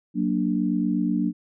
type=chord; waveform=sine; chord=Gb augmented; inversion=none; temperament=equal; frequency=185 / 233.1 / 293.7 Hz; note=Gb3 / Bb3 / D4; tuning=0 / 0 / 0 cents; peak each=-25 dBFS; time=0.14-1.33 s; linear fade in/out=50 ms; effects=none